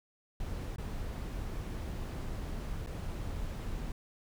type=noise with dropouts; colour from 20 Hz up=brown; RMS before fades=-38 dBFS; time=0.4-3.92 s; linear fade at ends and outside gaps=2 ms; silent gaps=0.761-0.782 / 2.863-2.871 s; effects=none